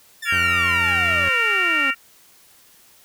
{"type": "exponential sweep", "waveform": "sawtooth", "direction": "down", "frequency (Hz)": [1811, 261.6], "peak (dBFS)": -25, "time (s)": [0.22, 1.91], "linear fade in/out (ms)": 10}
{"type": "harmonic tone", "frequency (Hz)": 462.2, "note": "A#4", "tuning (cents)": -15, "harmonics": [3, 4, 5, 6], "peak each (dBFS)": [-22, -22, -23, -22], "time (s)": [0.25, 1.95], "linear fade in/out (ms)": 50}
{"type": "tone with vibrato", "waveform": "sawtooth", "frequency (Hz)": 87.31, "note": "F2", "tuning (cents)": 0, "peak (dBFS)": -24, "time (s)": [0.32, 1.29], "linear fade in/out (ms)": 5, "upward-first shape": "sine", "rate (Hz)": 9.1, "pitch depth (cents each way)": 39}
{"effects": ["white hiss -52 dBFS RMS until 3.04 s"]}